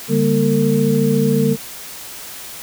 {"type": "tone cluster", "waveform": "sine", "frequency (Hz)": [146.4, 200.9, 234.9, 452.5], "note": ["D3", "G3", "A#3", "A4"], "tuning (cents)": [-5, 43, 13, 48], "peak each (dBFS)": -18, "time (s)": [0.08, 1.57], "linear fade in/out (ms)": 50, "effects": ["white hiss -33 dBFS RMS until 2.62 s"]}